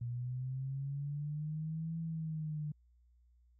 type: linear two-way sweep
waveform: sine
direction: up then down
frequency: 118.6 to 164.81 to 148.8 Hz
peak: -36 dBFS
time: 0.01-2.72 s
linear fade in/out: 5 ms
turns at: 1.98 s
effects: added 60 Hz sine -64 dBFS peak until 3.59 s